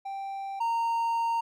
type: tone pair in turn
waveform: triangle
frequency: 784 / 923.4 Hz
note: G5 / A#5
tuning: 0 / -17 cents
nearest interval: minor third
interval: 283 cents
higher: second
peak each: -31 / -23 dBFS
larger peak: second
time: 0.05-0.6 / 0.6-1.41 s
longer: second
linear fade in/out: 10 ms
effects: none